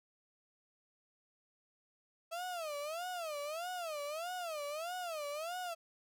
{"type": "tone with vibrato", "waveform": "35% pulse", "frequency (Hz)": 649, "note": "E5", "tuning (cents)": -27, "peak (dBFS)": -37, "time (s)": [2.31, 5.75], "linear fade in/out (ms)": 20, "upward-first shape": "sine", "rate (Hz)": 1.6, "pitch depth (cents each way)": 210, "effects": []}